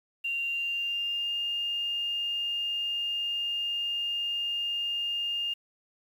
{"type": "tone with pitch glide", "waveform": "sine", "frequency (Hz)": [2774, 2818], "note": ["F7", "F7"], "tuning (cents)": [-12, 15], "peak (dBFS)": -28, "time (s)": [0.24, 5.54], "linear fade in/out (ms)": 10, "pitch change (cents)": 27, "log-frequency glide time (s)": [0.43, 1.34], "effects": ["9-bit"]}